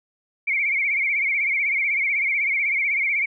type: tone with vibrato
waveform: sine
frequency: 2231 Hz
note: C#7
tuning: 11 cents sharp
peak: -19 dBFS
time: 0.47-3.26 s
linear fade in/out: 10 ms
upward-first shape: triangle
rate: 16 Hz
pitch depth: 120 cents each way
effects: none